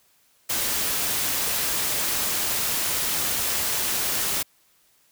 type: noise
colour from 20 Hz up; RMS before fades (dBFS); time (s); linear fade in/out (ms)
white; -25; 0.49-4.43; 10
effects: white hiss -62 dBFS RMS until 5.11 s